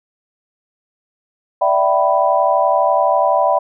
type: chord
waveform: sine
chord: E minor seventh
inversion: third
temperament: equal with one note detuned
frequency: 587.3 / 659.3 / 767.9 / 987.8 Hz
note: D5 / E5 / G5 / B5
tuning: 0 / 0 / -36 / 0 cents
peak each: -17 dBFS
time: 1.61-3.59 s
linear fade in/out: 10 ms
effects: none